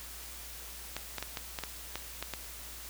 clicks, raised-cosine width 0.2 ms, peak -18 dBFS, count 9, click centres 0.966 / 1.183 / 1.226 / 1.372 / 1.588 / 1.637 / 1.956 / 2.226 / 2.337 s, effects added 58 Hz sine -50 dBFS peak until 2.89 s + white hiss -46 dBFS RMS until 2.89 s

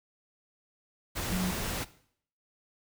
sine tone in noise, 183.9 Hz, F#3, 10 cents flat, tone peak -27 dBFS, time 1.31-1.52 s, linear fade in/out 20 ms, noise pink, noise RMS -34 dBFS, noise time 1.15-1.85 s, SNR +4 dB, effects noise-tail reverb RT60 0.6 s tail -17 dB re dry

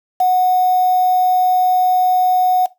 sine tone with quantisation, 735 Hz, F#5, 12 cents flat, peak -10 dBFS, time 0.2-2.66 s, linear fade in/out 5 ms, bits 5, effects noise-tail reverb RT60 0.2 s tail -19 dB re dry

